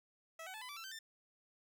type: tone with pitch steps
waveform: 15% pulse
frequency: 651 / 752.1 / 869 / 1004 / 1160 / 1340.2 / 1548.3 / 1788.9 Hz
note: E5 / F#5 / A5 / B5 / D6 / E6 / G6 / A6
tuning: -22 / +28 / -22 / +28 / -22 / +28 / -22 / +28 cents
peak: -40 dBFS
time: 0.39-0.99 s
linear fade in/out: 5 ms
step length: 75 ms
effects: none